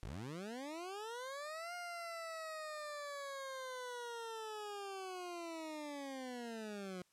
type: linear two-way sweep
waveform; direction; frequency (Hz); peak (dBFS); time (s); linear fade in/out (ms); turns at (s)
20% pulse; up then down; 40.52 to 710 to 178.3; -39; 0.03-7.02; 0; 1.74
effects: white hiss -75 dBFS RMS until 7.12 s + low-pass 10000 Hz 12 dB/octave